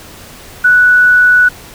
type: tone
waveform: sine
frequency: 1478 Hz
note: F#6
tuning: 2 cents flat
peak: -4 dBFS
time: 0.64-1.49 s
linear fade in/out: 10 ms
effects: pink hiss -34 dBFS RMS until 1.74 s